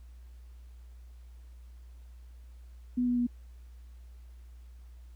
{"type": "tone with pitch steps", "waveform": "sine", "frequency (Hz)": [246.9, 244.5, 242.1], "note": ["B3", "B3", "B3"], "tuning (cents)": [0, -17, -34], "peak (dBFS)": -25, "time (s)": [2.97, 3.27], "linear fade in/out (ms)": 10, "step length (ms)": 100, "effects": ["added 60 Hz sine -47 dBFS peak until 5.15 s", "pink hiss -69 dBFS RMS until 5.15 s"]}